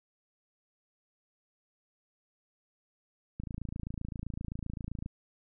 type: click train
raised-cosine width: 5 ms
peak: -25 dBFS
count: 47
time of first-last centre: 3.4-5.061 s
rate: 27.7 Hz
effects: none